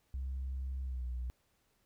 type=tone with pitch glide; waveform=sine; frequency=65.9 to 61.49 Hz; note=C2 to B1; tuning=+13 to -7 cents; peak=-34 dBFS; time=0.14-1.3 s; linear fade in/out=0 ms; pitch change=-120 cents; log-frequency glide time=0.83-1.05 s; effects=tanh soft clip ceiling -33 dBFS + pink hiss -75 dBFS RMS until 1.85 s